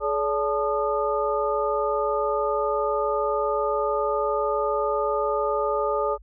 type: tone cluster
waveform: sine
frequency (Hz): 424.7 / 572 / 874 / 1222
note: G#4 / D5 / A5 / D#6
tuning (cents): +39 / -46 / -12 / -32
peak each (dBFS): -26 / -26 / -30 / -27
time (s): 0-6.18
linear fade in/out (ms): 50
effects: added 50 Hz sine -45 dBFS peak until 6.22 s